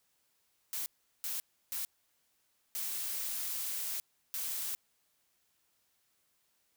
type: noise bursts at uneven times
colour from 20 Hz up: blue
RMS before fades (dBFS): -37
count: 5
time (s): 0.73-0.86 / 1.24-1.4 / 1.72-1.85 / 2.75-4 / 4.34-4.75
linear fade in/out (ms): 0
effects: white hiss -75 dBFS RMS until 6.76 s